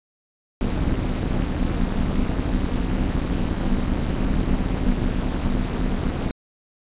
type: noise with amplitude modulation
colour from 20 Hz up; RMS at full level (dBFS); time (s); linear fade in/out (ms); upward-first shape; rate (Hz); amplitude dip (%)
brown; -18; 0.61-6.31; 0; sine; 218; 95
effects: resampled to 8000 Hz